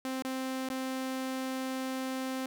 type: tone with dropouts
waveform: sawtooth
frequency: 261.6 Hz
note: C4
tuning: in tune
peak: -29 dBFS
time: 0.05-2.46 s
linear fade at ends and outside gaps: 1 ms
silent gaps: 0.223-0.249 / 0.688-0.701 s
effects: none